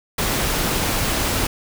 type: noise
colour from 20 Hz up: pink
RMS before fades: -21 dBFS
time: 0.18-1.47 s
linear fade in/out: 5 ms
effects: none